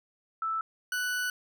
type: tone pair in turn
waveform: sine / 40% pulse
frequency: 1318.5 / 1484.2 Hz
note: E6 / F#6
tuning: 0 / +5 cents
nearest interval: major second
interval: 205 cents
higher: second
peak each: -28 dBFS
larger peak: neither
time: 0.42-0.61 / 0.92-1.3 s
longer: second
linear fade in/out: 2 ms
effects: none